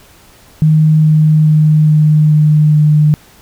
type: tone with pitch steps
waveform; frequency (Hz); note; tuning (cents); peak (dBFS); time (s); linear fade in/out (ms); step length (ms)
sine; 155.56 / 154.66 / 153.77 / 152.89 / 152.01 / 151.13; D#3 / D#3 / D#3 / D#3 / D#3 / D3; 0 / -10 / -20 / -30 / -40 / +50; -5; 0.62-3.14; 0; 420
effects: pink hiss -43 dBFS RMS until 3.41 s